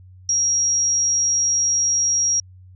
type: tone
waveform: sine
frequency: 5650 Hz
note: F8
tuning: 19 cents sharp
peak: -16 dBFS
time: 0.29-2.4 s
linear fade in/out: 2 ms
effects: added 92 Hz sine -42 dBFS peak until 2.75 s